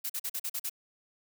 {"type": "noise bursts", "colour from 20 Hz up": "blue", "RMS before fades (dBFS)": -34, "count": 7, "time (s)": [0.04, 0.697], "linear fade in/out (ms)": 10, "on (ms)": 57, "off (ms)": 43, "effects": []}